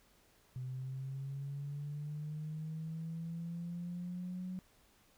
sine linear sweep, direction up, 126.7 to 185 Hz, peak -38 dBFS, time 0.56-4.59 s, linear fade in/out 0 ms, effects tanh soft clip ceiling -34 dBFS + pink hiss -68 dBFS RMS until 5.17 s

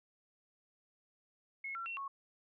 sine tone with pitch steps, 2176 / 1357 / 2720 / 1102 Hz, C#7 / E6 / F7 / C#6, -33 / +50 / -46 / -11 cents, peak -39 dBFS, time 1.64-2.08 s, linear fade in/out 5 ms, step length 110 ms, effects none

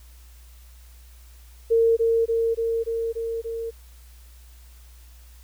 sine tone with echo, 457.4 Hz, A#4, 33 cents flat, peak -15 dBFS, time 1.7-1.97 s, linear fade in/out 20 ms, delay 290 ms, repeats 6, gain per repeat -2 dB, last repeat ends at 3.71 s, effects added 60 Hz sine -45 dBFS peak until 5.43 s + white hiss -56 dBFS RMS until 5.43 s

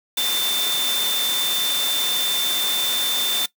sine tone in noise, 3561 Hz, A7, 20 cents sharp, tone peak -21 dBFS, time 0.17-3.46 s, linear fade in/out 5 ms, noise white, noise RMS -25 dBFS, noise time 0.17-3.46 s, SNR +1 dB, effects noise-tail reverb RT60 0.1 s tail -18 dB re dry + high-pass 200 Hz 12 dB/octave

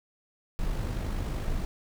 brown noise with amplitude modulation, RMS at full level -29 dBFS, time 0.59-1.65 s, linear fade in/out 0 ms, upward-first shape sine, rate 50.7 Hz, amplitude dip 35%, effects none

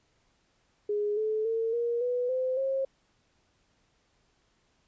sine tone with pitch steps, 415.3 / 433.4 / 452.4 / 472.1 / 492.7 / 514.3 / 536.7 Hz, G#4 / A4 / A4 / A#4 / B4 / C5 / C5, 0 / -26 / +48 / +22 / -4 / -30 / +44 cents, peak -26 dBFS, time 0.89-2.85 s, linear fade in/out 5 ms, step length 280 ms, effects pink hiss -70 dBFS RMS until 4.87 s + resampled to 16000 Hz

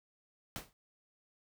pink noise with exponential decay, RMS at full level -38 dBFS, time 0.56-0.73 s, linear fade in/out 0 ms, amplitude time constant 36 ms, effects none

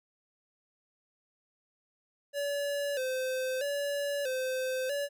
square tone with vibrato, 543 Hz, C#5, 36 cents flat, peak -31 dBFS, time 2.33-5.09 s, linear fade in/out 50 ms, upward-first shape square, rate 0.78 Hz, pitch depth 87 cents each way, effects none

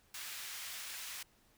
pink high-pass noise, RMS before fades -45 dBFS, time 0.14-1.23 s, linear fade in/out 5 ms, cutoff 1800 Hz, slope 12 dB/octave, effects pink hiss -69 dBFS RMS until 1.57 s

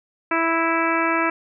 harmonic tone, 329.6 Hz, E4, in tune, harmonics 1 / 2 / 3 / 4 / 5 / 6 / 7 / 8, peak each -24 / -27 / -25 / -24 / -27 / -30 / -27 / -32 dBFS, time 0.31-1.3 s, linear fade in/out 5 ms, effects none

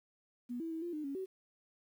sine tone with pitch steps, 243.2 / 328.3 / 323.1 / 346.3 / 303.9 / 277.5 / 378.9 Hz, B3 / E4 / E4 / F4 / D#4 / C#4 / F#4, -26 / -7 / -35 / -15 / -41 / +2 / +41 cents, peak -37 dBFS, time 0.49-1.26 s, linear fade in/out 20 ms, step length 110 ms, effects 11-bit

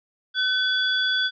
sine tone cluster, 1515 / 3415 / 4680 Hz, F#6 / G#7 / D8, +40 / +48 / -7 cents, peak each -23 / -23 / -32 dBFS, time 0.34-1.31 s, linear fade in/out 50 ms, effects none

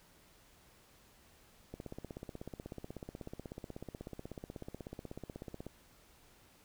click train, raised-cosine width 2 ms, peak -30 dBFS, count 65, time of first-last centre 1.74-5.666 s, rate 16.3 Hz, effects pink hiss -64 dBFS RMS until 6.64 s

